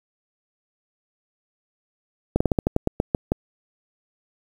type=slowing click train; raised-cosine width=2 ms; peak=-5 dBFS; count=11; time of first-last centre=2.36-3.319 s; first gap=45 ms; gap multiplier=1.16; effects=7-bit